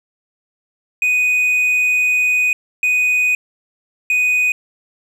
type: tone bursts at uneven times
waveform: triangle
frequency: 2489 Hz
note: D#7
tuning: in tune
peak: -11 dBFS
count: 3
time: 1.02-2.53 / 2.83-3.35 / 4.1-4.52 s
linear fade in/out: 2 ms
effects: none